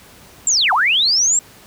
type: linear two-way sweep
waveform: sine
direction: down then up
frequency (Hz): 7670 to 709 to 7670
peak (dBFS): -12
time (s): 0.47-1.39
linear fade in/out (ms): 2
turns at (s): 0.73
effects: pink hiss -44 dBFS RMS until 1.66 s + high-pass 60 Hz 12 dB/octave